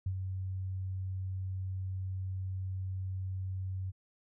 sine tone with ADSR envelope, 94.2 Hz, F#2, 32 cents sharp, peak -29 dBFS, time 0.06-3.92 s, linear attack 5 ms, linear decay 69 ms, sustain -5 dB, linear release 28 ms, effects none

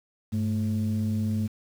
sine tone pair together, 101.7 / 217.5 Hz, G#2 / A3, -36 / -20 cents, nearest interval octave + minor second, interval 1316 cents, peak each -25 dBFS, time 0.32-1.48 s, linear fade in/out 20 ms, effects tanh soft clip ceiling -20 dBFS + 8-bit

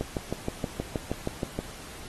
click train, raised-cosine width 2 ms, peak -15 dBFS, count 11, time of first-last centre 0.01-1.59 s, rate 6.33 Hz, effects pink hiss -44 dBFS RMS until 2.08 s + AAC 32 kbps

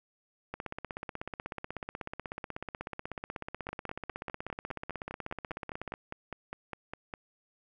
two click trains, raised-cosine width 0.5 ms, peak -23 / -22 dBFS, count 18 / 89, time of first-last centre 3.69-7.138 / 0.54-5.939 s, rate 4.93 / 16.3 Hz, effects none

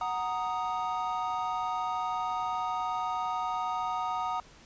triangle chord, D# minor, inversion first, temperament equal, 740 / 932.3 / 1244.5 Hz, F#5 / A#5 / D#6, 0 / 0 / 0 cents, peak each -32 dBFS, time 0.01-4.4 s, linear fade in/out 2 ms, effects pink hiss -55 dBFS RMS until 4.65 s + resampled to 16000 Hz

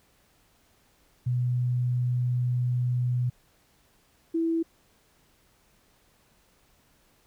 sine tone pair in turn, 123.7 / 329.3 Hz, B2 / E4, +3 / -2 cents, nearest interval octave + perfect fourth, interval 1695 cents, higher second, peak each -23 dBFS, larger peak neither, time 1.26-3.3 / 4.34-4.63 s, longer first, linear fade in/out 10 ms, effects pink hiss -64 dBFS RMS until 7.26 s

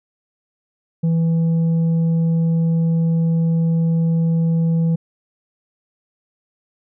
sine tone with tanh clipping, 164.81 Hz, E3, in tune, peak -15 dBFS, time 1.03-4.96 s, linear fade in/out 10 ms, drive 4 dB, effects none

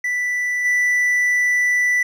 triangle tone with level steps, 1975.5 Hz, B6, in tune, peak -17 / -13 dBFS, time 0.04-2.03 s, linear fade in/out 5 ms, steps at 0.64 s, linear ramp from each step 20 ms, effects none

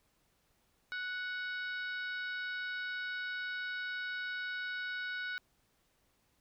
harmonic tone with a mistuned harmonic, 739 Hz, F#5, 2 cents flat, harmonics 2 / 3 / 4 / 5 / 6 / 7, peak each -37 / -47 / -53 / -48 / -55 / -59 dBFS, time 0.92-5.38 s, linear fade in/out 0 ms, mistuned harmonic 5, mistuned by +49 cents, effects pink hiss -74 dBFS RMS until 6.4 s

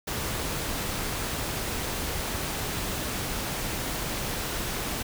pink noise, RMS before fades -31 dBFS, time 0.07-5.03 s, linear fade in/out 10 ms, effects none

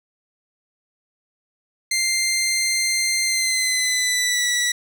15% pulse tone with pitch glide, 2093 to 1952.8 Hz, C7 to B6, 0 to -20 cents, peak -12 dBFS, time 1.91-4.72 s, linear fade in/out 5 ms, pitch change -120 cents, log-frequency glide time 3.24-4.47 s, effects none

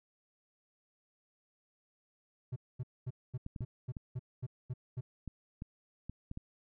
triangle tone bursts, 125.6 Hz, B2, 30 cents sharp, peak -33 dBFS, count 10, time 2.52-5.01 s, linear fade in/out 10 ms, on 42 ms, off 230 ms
clicks, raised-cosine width 5 ms, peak -29 dBFS, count 9, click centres 3.464 / 3.562 / 3.608 / 3.968 / 5.277 / 5.621 / 6.096 / 6.314 / 6.374 s
effects none

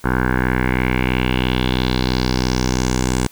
10% pulse tone with low-pass filter sweep, 63 Hz, B1, 35 cents sharp, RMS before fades -18 dBFS, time 0.04-3.27 s, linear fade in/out 5 ms, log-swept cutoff 1400 to 8300 Hz, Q 3.5, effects white hiss -47 dBFS RMS until 3.31 s

